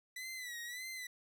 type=tone with vibrato; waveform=sawtooth; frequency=1975.5 Hz; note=B6; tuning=in tune; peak=-39 dBFS; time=0.16-1.07 s; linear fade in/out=5 ms; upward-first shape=sine; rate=1.7 Hz; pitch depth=86 cents each way; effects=none